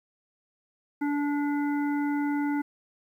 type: harmonic tone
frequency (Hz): 289.6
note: D4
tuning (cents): -24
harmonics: 1 / 3 / 5 / 7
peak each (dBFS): -25 / -35 / -39 / -42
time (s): 1.01-2.62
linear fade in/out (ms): 10
effects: 10-bit